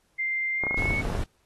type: tone with pitch glide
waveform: sine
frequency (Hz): 2093 to 2211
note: C7 to C#7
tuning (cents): 0 to -5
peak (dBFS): -25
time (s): 0.18-1.02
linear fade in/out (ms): 20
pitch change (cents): +95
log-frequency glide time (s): 0.54-0.91
type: clicks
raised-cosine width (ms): 1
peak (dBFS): -18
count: 10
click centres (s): 0.637 / 0.668 / 0.71 / 0.744 / 0.822 / 0.856 / 0.907 / 1.052 / 1.101 / 1.151
type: noise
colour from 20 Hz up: brown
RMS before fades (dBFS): -29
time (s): 0.77-1.24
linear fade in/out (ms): 5
effects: pink hiss -69 dBFS RMS until 1.45 s + AAC 32 kbps